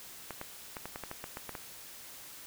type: clicks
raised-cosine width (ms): 0.5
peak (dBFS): -24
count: 11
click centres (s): 0.307 / 0.414 / 0.768 / 0.856 / 0.959 / 1.037 / 1.114 / 1.241 / 1.371 / 1.493 / 1.552
effects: white hiss -49 dBFS RMS until 2.46 s